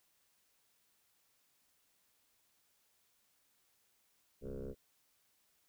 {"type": "tone with frequency modulation", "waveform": "sine", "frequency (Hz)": 211.7, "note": "G#3", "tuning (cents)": 33, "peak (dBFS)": -39, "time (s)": [4.41, 4.75], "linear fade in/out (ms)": 50, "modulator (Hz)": 65.7, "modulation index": 4.5, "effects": ["tanh soft clip ceiling -38 dBFS", "white hiss -75 dBFS RMS until 5.68 s"]}